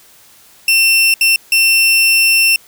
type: tone bursts at uneven times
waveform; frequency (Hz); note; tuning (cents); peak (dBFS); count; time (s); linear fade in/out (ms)
sawtooth; 2700; E7; +41; -5; 3; 0.68-1.14 / 1.21-1.36 / 1.52-2.56; 2
effects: white hiss -45 dBFS RMS until 2.67 s